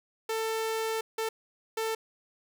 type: tone bursts at uneven times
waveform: sawtooth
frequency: 445 Hz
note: A4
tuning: 20 cents sharp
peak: -25 dBFS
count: 3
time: 0.29-1.01 / 1.18-1.29 / 1.77-1.95 s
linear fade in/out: 5 ms
effects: none